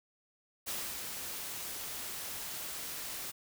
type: noise with ADSR envelope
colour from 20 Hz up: white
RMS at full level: -37 dBFS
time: 0.66-3.32 s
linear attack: 24 ms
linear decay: 280 ms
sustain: -4 dB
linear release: 20 ms
effects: none